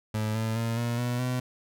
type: tone with pitch steps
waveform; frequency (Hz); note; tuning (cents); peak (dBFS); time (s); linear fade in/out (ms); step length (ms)
30% pulse; 108.1 / 111.46 / 114.93 / 118.5 / 122.18 / 125.98; A2 / A2 / A#2 / A#2 / B2 / B2; -30 / +23 / -24 / +29 / -18 / +35; -24; 0.14-1.4; 5; 210
effects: none